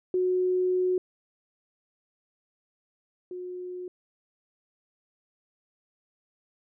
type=tone pair in turn; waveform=sine; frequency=366.4 / 361.8 Hz; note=F#4 / F#4; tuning=-17 / -39 cents; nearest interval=unison; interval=22 cents; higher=first; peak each=-22 / -34 dBFS; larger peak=first; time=0.14-0.98 / 3.31-3.88 s; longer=first; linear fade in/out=2 ms; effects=none